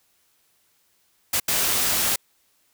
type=noise bursts at uneven times; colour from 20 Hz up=white; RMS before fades=-22 dBFS; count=2; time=1.33-1.4 / 1.48-2.16 s; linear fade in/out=5 ms; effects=white hiss -65 dBFS RMS until 2.73 s